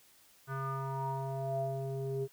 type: tone with low-pass filter sweep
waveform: square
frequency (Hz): 135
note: C#3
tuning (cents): -45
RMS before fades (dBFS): -36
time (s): 0.47-2.28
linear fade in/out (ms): 50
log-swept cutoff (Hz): 1400 to 430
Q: 8.8
effects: white hiss -63 dBFS RMS until 2.32 s